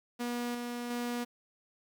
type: tone with tremolo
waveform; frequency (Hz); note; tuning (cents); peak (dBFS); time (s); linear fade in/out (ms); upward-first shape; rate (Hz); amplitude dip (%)
sawtooth; 241.1; B3; -41; -29; 0.19-1.25; 20; square; 1.4; 30
effects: 10-bit